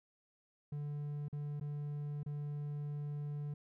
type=tone with dropouts; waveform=triangle; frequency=146.4 Hz; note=D3; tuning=5 cents flat; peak=-36 dBFS; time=0.72-3.54 s; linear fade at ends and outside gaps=5 ms; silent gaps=1.284-1.327 / 1.599-1.61 / 2.232-2.261 s; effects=none